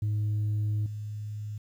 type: tone with level steps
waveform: sine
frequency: 105.5 Hz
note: G#2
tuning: 28 cents sharp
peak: -23 / -33 dBFS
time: 0.02-1.58 s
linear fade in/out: 5 ms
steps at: 0.86 s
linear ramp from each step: 2 ms
effects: tanh soft clip ceiling -24 dBFS + 10-bit